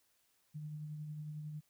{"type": "tone with tremolo", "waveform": "sine", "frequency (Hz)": 151.5, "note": "D#3", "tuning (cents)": -46, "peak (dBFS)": -40, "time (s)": [0.54, 1.61], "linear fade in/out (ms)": 20, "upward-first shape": "triangle", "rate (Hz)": 11, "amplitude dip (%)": 35, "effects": ["white hiss -75 dBFS RMS until 1.69 s"]}